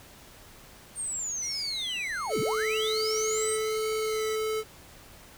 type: linear two-way sweep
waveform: sine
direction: down then up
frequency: 8870 to 103.83 to 8870 Hz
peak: -30 dBFS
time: 0.95-3.59 s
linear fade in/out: 50 ms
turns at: 2.4 s
type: tone with vibrato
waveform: 15% pulse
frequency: 2100 Hz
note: C7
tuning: 6 cents sharp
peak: -33 dBFS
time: 1.42-4.36 s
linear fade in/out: 10 ms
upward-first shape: sine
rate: 1.3 Hz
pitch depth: 110 cents each way
type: tone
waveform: square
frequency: 435.3 Hz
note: A4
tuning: 19 cents flat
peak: -28 dBFS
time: 2.29-4.64 s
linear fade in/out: 50 ms
effects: pink hiss -51 dBFS RMS until 5.37 s